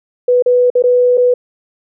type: tone with dropouts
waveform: sine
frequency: 493.9 Hz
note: B4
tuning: in tune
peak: -7 dBFS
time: 0.28-1.34 s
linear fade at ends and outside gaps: 5 ms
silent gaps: 0.424-0.46 / 0.702-0.752 / 0.824-0.838 / 1.174-1.178 s
effects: none